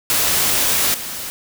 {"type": "noise with level steps", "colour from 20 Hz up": "white", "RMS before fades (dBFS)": [-17, -28], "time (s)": [0.1, 1.3], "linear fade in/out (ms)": 0, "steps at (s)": 0.94, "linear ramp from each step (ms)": 2, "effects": []}